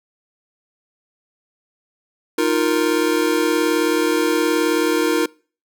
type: chord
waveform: square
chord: Eb suspended second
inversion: none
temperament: just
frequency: 311.1 / 350 / 466.7 Hz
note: Eb4 / F4 / Bb4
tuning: 0 / +4 / +2 cents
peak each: -21 dBFS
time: 2.38-5.26 s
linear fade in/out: 5 ms
effects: noise-tail reverb RT60 0.4 s tail -25 dB re dry